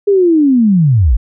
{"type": "linear sweep", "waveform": "sine", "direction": "down", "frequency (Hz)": [413.4, 44], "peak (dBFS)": -6, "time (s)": [0.07, 1.17], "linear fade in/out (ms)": 10, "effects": []}